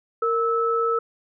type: tone pair together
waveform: sine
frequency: 461.7 / 1306 Hz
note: A#4 / E6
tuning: -17 / -17 cents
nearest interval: octave + tritone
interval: 1800 cents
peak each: -22 dBFS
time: 0.22-0.99 s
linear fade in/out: 5 ms
effects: none